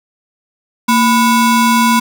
square ring-modulated tone, 611 Hz, D#5, 32 cents flat, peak -6 dBFS, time 0.88-2 s, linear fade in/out 10 ms, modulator 381 Hz, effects none

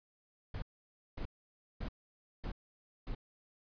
brown noise bursts, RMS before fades -39 dBFS, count 5, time 0.54-3.15 s, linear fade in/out 5 ms, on 82 ms, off 550 ms, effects resampled to 11025 Hz

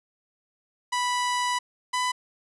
sawtooth tone pair in turn, 986 / 998.6 Hz, B5 / B5, -3 / +19 cents, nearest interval unison, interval 22 cents, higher second, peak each -20 dBFS, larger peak neither, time 0.92-1.59 / 1.93-2.12 s, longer first, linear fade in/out 10 ms, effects resampled to 24000 Hz

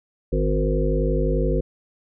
harmonic tone with a mistuned harmonic, 51.5 Hz, G#1, 14 cents flat, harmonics 1 / 3 / 5 / 7 / 9 / 10, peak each -21 / -26 / -29 / -27 / -27 / -28 dBFS, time 0.32-1.61 s, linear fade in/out 10 ms, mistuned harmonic 7, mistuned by +26 cents, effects none

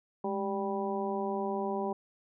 harmonic tone with a mistuned harmonic, 196 Hz, G3, in tune, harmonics 1 / 2 / 3 / 4 / 5, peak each -36 / -34 / -39 / -37 / -39 dBFS, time 0.24-1.93 s, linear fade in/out 5 ms, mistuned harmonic 1, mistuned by +91 cents, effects none

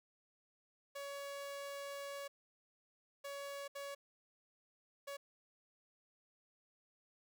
sawtooth tone bursts at uneven times, 562 Hz, C#5, 24 cents sharp, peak -40 dBFS, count 4, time 0.95-2.28 / 3.24-3.68 / 3.75-3.95 / 5.07-5.17 s, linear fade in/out 10 ms, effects none

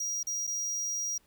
square tone with dropouts, 5730 Hz, F8, 44 cents sharp, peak -31 dBFS, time 0-1.18 s, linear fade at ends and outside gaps 5 ms, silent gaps 0.231-0.269 / 0.469-0.474 s, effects pink hiss -67 dBFS RMS until 1.26 s

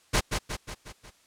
pink noise with echo, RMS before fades -22 dBFS, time 0.13-0.21 s, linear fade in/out 20 ms, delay 180 ms, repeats 5, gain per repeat -5 dB, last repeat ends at 1.11 s, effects white hiss -62 dBFS RMS until 1.26 s + low-pass 9000 Hz 12 dB/octave

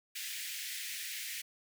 pink high-pass noise, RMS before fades -41 dBFS, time 0.15-1.42 s, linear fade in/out 10 ms, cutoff 1800 Hz, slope 48 dB/octave, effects none

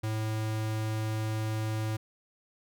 square tone, 109.2 Hz, A2, 13 cents flat, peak -30 dBFS, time 0.03-1.97 s, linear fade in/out 10 ms, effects none

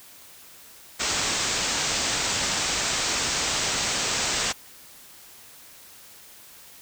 white low-pass noise, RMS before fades -26 dBFS, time 0.99-4.53 s, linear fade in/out 20 ms, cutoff 8100 Hz, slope 96 dB/octave, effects white hiss -48 dBFS RMS until 6.81 s

